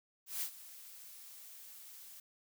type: noise with ADSR envelope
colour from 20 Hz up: blue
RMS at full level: -37 dBFS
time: 0.26-2.2 s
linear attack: 160 ms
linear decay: 81 ms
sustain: -16 dB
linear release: 4 ms
effects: none